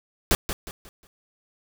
pink noise with echo, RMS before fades -19 dBFS, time 0.31-0.35 s, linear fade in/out 0 ms, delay 180 ms, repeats 4, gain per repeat -9 dB, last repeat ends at 1.07 s, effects none

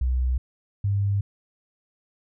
sine tone pair in turn, 63 / 100.01 Hz, B1 / G2, +35 / +35 cents, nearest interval minor sixth, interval 800 cents, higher second, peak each -20 dBFS, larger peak neither, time 0.01-0.38 / 0.84-1.21 s, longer neither, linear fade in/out 5 ms, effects none

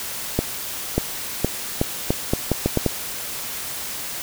accelerating click train, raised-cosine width 2 ms, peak -4 dBFS, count 10, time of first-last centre 0.39-2.863 s, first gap 590 ms, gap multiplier 0.79, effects white hiss -30 dBFS RMS until 4.22 s

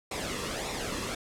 pink noise with flanger, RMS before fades -34 dBFS, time 0.11-1.15 s, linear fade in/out 5 ms, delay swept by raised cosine 0.64 to 1.35 ms, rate 1.7 Hz, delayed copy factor -0.6, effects low-pass 9000 Hz 12 dB/octave

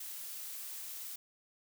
blue noise, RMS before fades -44 dBFS, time 0-1.16 s, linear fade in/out 5 ms, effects none

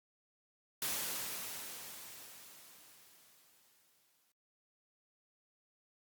white noise with exponential decay, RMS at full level -36 dBFS, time 0.82-4.32 s, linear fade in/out 2 ms, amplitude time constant 760 ms, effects high-pass 100 Hz 12 dB/octave + Opus 48 kbps

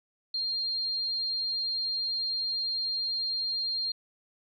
sine tone, 4203 Hz, C8, 7 cents sharp, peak -28 dBFS, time 0.34-3.92 s, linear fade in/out 5 ms, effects none

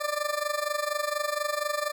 20% pulse tone with amplitude modulation, 593 Hz, D5, 17 cents sharp, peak -19 dBFS, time 0-1.92 s, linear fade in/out 20 ms, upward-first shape sine, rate 24.2 Hz, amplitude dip 80%, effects none

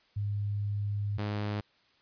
sine / sawtooth tone pair in turn, 102.4 / 104.01 Hz, G#2 / G#2, -24 / +3 cents, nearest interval unison, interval 27 cents, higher second, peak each -29 / -27 dBFS, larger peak second, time 0.16-1.18 / 1.18-1.61 s, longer first, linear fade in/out 10 ms, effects white hiss -66 dBFS RMS until 2.01 s + resampled to 11025 Hz

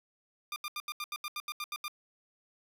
15% pulse tone bursts, 1199 Hz, D6, 36 cents sharp, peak -29 dBFS, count 12, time 0.52-1.881 s, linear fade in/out 2 ms, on 41 ms, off 79 ms, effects none

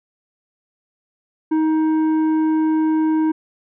sine tone with tanh clipping, 314.5 Hz, D#4, 19 cents sharp, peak -16 dBFS, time 1.51-3.32 s, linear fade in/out 10 ms, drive 8 dB, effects none

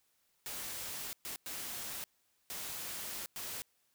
white noise bursts at uneven times, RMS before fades -42 dBFS, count 5, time 0.46-1.13 / 1.25-1.36 / 1.46-2.04 / 2.5-3.26 / 3.36-3.62 s, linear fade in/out 0 ms, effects white hiss -75 dBFS RMS until 3.94 s

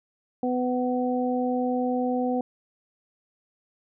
harmonic tone, 250 Hz, B3, 21 cents sharp, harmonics 1 / 2 / 3, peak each -25 / -28 / -30 dBFS, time 0.43-2.41 s, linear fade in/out 2 ms, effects none

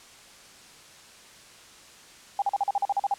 sine tone bursts, 802 Hz, G5, 39 cents sharp, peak -21 dBFS, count 11, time 2.39-3.14 s, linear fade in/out 2 ms, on 30 ms, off 42 ms, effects white hiss -50 dBFS RMS until 3.18 s + low-pass 8000 Hz 12 dB/octave

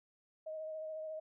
sine tone with vibrato, 628 Hz, D#5, 16 cents sharp, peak -40 dBFS, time 0.46-1.2 s, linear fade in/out 10 ms, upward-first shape sine, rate 14 Hz, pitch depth 19 cents each way, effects none

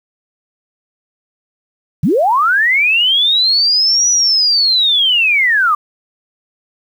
sine linear two-way sweep, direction up then down, 120 to 5920 to 1154 Hz, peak -9 dBFS, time 2.03-5.75 s, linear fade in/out 5 ms, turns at 4.1 s, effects 7-bit

